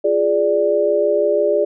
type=chord; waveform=sine; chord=D diminished; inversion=first; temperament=equal; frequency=349.2 / 415.3 / 587.3 Hz; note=F4 / Ab4 / D5; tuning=0 / 0 / 0 cents; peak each=-22 / -17 / -16 dBFS; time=0.04-1.65 s; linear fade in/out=10 ms; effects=none